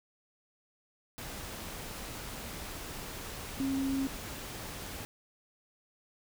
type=tone in noise; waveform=sine; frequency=270 Hz; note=C#4; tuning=45 cents flat; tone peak=-29 dBFS; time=3.6-4.07 s; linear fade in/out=0 ms; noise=pink; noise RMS=-42 dBFS; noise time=1.18-5.05 s; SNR=+10 dB; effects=none